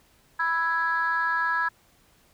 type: chord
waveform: sine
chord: E major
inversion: second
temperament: equal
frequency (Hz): 987.8 / 1318.5 / 1661.2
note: B5 / E6 / G#6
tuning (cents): 0 / 0 / 0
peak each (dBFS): -27 / -28 / -24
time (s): 0.39-1.69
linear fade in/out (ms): 10
effects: tanh soft clip ceiling -16 dBFS + pink hiss -61 dBFS RMS until 2.33 s